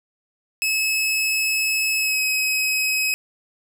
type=tone with pitch glide; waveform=sawtooth; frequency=2586 to 2546 Hz; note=E7 to D#7; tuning=-34 to +39 cents; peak=-16 dBFS; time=0.62-3.14 s; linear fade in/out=0 ms; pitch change=-27 cents; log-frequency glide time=1.98-2.19 s; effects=none